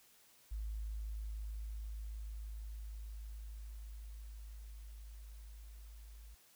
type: tone with level ramp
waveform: sine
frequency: 53.2 Hz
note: G#1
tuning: 42 cents sharp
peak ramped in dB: -38 to -51 dBFS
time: 0.51-6.35 s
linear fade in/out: 10 ms
effects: white hiss -66 dBFS RMS until 6.55 s